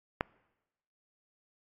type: click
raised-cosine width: 0.5 ms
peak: -13 dBFS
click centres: 0.209 s
effects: noise-tail reverb RT60 1.0 s tail -24 dB re dry + AAC 32 kbps